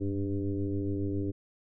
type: tone with frequency modulation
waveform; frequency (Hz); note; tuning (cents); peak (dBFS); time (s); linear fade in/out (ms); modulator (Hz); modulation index
sine; 196; G3; 0; -28; 0-1.32; 20; 99.8; 2
effects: none